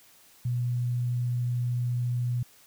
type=tone; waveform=sine; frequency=122.1 Hz; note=B2; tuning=19 cents flat; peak=-25 dBFS; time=0.45-2.43 s; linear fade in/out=5 ms; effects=white hiss -57 dBFS RMS until 2.66 s